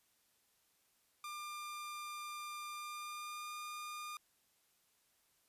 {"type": "tone with pitch glide", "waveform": "sawtooth", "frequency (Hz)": [1197, 1211.6], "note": ["D6", "D#6"], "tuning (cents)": [33, -46], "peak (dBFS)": -40, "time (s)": [1.24, 4.17], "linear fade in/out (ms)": 2, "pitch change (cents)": 21, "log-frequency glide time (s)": [2.72, 3.54], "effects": ["white hiss -75 dBFS RMS until 5.48 s", "resampled to 32000 Hz"]}